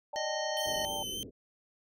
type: chord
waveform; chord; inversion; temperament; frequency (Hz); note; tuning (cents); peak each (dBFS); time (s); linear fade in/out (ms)
sine; D suspended fourth; none; equal; 587.3 / 784 / 880; D5 / G5 / A5; 0 / 0 / 0; -40; 0.13-1.03; 5
type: harmonic tone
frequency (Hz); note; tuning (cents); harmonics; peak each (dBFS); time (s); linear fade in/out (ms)
619; D#5; -9; 1 / 3 / 5 / 7 / 9 / 10; -35 / -40 / -42 / -43 / -45 / -45; 0.16-0.85; 0
type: tone with vibrato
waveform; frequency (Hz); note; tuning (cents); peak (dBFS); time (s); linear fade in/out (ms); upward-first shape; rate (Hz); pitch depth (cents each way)
sawtooth; 3084; G7; -29; -33; 0.57-1.23; 0; sine; 3.4; 20
type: low-pass noise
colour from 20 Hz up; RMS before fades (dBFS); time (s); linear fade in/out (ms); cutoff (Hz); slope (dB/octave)
white; -46; 0.65-1.31; 20; 480; 48
effects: none